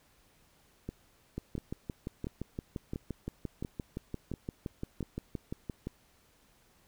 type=two click trains; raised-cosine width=3 ms; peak=-23 / -24 dBFS; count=27 / 7; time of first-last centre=1.38-5.871 / 0.89-5.028 s; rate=5.79 / 1.45 Hz; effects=pink hiss -66 dBFS RMS until 6.87 s